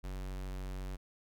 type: tone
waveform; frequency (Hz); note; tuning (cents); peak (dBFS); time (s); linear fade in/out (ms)
square; 46.95; F#1; +26; -39; 0.03-0.97; 20
effects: none